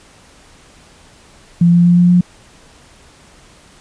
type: tone with pitch steps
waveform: sine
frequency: 172 / 173.4 / 174.8 / 176.22 / 177.65 Hz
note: F3 / F3 / F3 / F3 / F3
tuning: -26 / -12 / +2 / +16 / +30 cents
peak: -6 dBFS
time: 1.61-2.21 s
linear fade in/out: 5 ms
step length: 120 ms
effects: pink hiss -45 dBFS RMS until 3.8 s + resampled to 22050 Hz